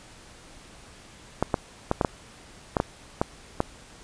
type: clicks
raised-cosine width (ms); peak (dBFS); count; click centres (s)
1; -7; 9; 1.426 / 1.542 / 1.914 / 2.012 / 2.048 / 2.768 / 2.801 / 3.215 / 3.604
effects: pink hiss -49 dBFS RMS until 4.03 s + resampled to 22050 Hz